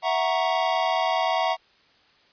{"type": "chord", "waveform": "square", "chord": "F# dominant seventh", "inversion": "third", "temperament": "equal with one note detuned", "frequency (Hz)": [659.3, 740, 936.1, 1108.7], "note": ["E5", "F#5", "A#5", "C#6"], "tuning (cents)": [0, 0, 7, 0], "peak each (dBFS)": [-27, -26, -28, -31], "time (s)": [0.02, 1.57], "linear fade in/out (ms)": 50, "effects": ["white hiss -59 dBFS RMS until 2.32 s", "resampled to 11025 Hz"]}